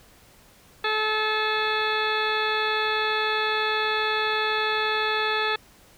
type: harmonic tone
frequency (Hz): 432.1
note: A4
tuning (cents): -31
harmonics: 1 / 2 / 3 / 4 / 5 / 6 / 8 / 9 / 10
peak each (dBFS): -29 / -30 / -29 / -28 / -37 / -31 / -31 / -39 / -37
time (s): 0.84-5.56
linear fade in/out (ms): 5
effects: pink hiss -54 dBFS RMS until 5.97 s